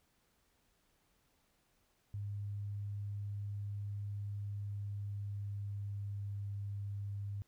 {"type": "tone with pitch glide", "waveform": "sine", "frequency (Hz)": [101.8, 100.81], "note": ["G#2", "G2"], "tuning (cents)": [-34, 49], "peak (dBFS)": -38, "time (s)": [2.14, 7.42], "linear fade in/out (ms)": 0, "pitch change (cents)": -17, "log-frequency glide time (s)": [4.31, 6.39], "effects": ["pink hiss -75 dBFS RMS until 7.47 s"]}